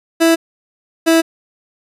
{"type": "tone pair in turn", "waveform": "30% pulse", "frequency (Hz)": [329.6, 327.5], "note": ["E4", "E4"], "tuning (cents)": [0, -11], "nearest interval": "unison", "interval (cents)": 11, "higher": "first", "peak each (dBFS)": -6, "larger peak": "neither", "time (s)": [[0.2, 0.36], [1.06, 1.22]], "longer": "neither", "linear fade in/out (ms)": 20, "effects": ["resampled to 32000 Hz"]}